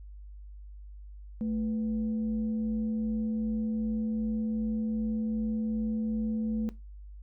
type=tone with frequency modulation; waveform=sine; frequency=220.4 Hz; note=A3; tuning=3 cents sharp; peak=-28 dBFS; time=1.41-6.69 s; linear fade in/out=0 ms; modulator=273 Hz; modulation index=0.31; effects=noise-tail reverb RT60 0.2 s tail -17 dB re dry + added 50 Hz sine -43 dBFS peak until 7.22 s

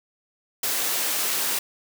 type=high-pass noise; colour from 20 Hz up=white; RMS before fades=-25 dBFS; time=0.63-1.59 s; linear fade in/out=5 ms; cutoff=250 Hz; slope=12 dB/octave; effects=none

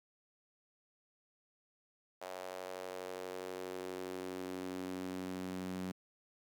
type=tone with high-pass filter sweep; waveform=sawtooth; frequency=92.3 Hz; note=F#2; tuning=4 cents flat; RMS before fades=-43 dBFS; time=2.21-5.92 s; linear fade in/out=10 ms; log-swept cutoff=620 to 200 Hz; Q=2.7; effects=12-bit

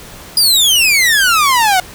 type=exponential sweep; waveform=sawtooth; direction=down; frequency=4978 to 715 Hz; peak=-5 dBFS; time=0.37-1.8 s; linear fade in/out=2 ms; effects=pink hiss -34 dBFS RMS until 1.94 s

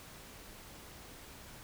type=silence; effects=pink hiss -52 dBFS RMS until 1.63 s

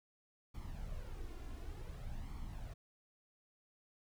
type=noise with flanger; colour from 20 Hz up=brown; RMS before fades=-45 dBFS; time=0.54-2.74 s; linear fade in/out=10 ms; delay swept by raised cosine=0.91 to 2.91 ms; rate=0.55 Hz; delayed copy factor=+0.6; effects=none

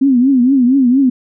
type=tone with vibrato; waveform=sine; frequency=258.5 Hz; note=C4; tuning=21 cents flat; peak=-7 dBFS; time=0.01-1.1 s; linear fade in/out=10 ms; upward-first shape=triangle; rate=4.3 Hz; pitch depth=160 cents each way; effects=none

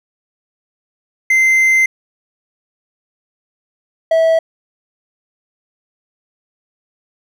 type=tone pair in turn; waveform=triangle; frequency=2076 / 651.3 Hz; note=C7 / E5; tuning=-14 / -21 cents; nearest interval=octave + minor sixth; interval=2007 cents; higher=first; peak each=-7 dBFS; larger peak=neither; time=1.3-1.86 / 4.11-4.39 s; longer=first; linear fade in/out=5 ms; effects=none

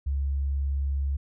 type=tone; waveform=sine; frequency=69.3 Hz; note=C#2; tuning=in tune; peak=-24 dBFS; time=0.06-1.17 s; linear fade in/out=10 ms; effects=none

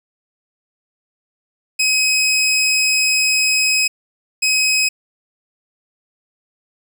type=tone bursts at uneven times; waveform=20% pulse; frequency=2537 Hz; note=D#7; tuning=33 cents sharp; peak=-9 dBFS; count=2; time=1.79-3.88 / 4.42-4.89 s; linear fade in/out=10 ms; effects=none

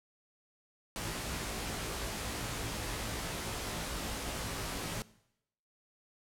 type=noise with comb filter; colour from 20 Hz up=pink; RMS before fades=-38 dBFS; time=0.96-5.02 s; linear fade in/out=0 ms; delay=18 ms; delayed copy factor=+0.65; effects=noise-tail reverb RT60 0.8 s tail -20 dB re dry + low-pass 12000 Hz 12 dB/octave

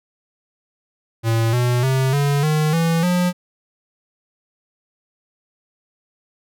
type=tone with pitch steps; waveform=square; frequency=113.8 / 122.67 / 132.24 / 142.55 / 153.67 / 165.65 / 178.57 Hz; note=A#2 / B2 / C3 / C#3 / D#3 / E3 / F3; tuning=-41 / -11 / +19 / +49 / -21 / +9 / +39 cents; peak=-16 dBFS; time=1.23-3.33 s; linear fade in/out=50 ms; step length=300 ms; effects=none

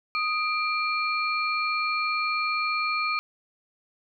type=tone cluster; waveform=sine; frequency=1246 / 2369 / 4316 Hz; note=D#6 / D7 / C#8; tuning=+2 / +14 / -47 cents; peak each=-27 / -27 / -34 dBFS; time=0.15-3.19 s; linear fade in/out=0 ms; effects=none

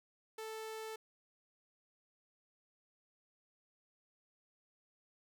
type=tone; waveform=sawtooth; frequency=440 Hz; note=A4; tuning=in tune; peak=-39 dBFS; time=0.38-0.96 s; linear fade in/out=5 ms; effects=none

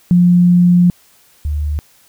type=tone pair in turn; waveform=sine; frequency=176.6 / 74.25 Hz; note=F3 / D2; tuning=+20 / +20 cents; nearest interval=octave + minor third; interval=1500 cents; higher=first; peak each=-6 / -15 dBFS; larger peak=first; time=0.11-0.9 / 1.45-1.79 s; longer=first; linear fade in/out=0 ms; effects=white hiss -50 dBFS RMS until 2.08 s

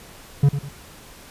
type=tone with echo; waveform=triangle; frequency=141.4 Hz; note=C#3; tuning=35 cents sharp; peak=-9 dBFS; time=0.43-0.49 s; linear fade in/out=5 ms; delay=100 ms; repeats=2; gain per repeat=-10 dB; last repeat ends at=0.69 s; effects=pink hiss -44 dBFS RMS until 1.3 s + resampled to 32000 Hz

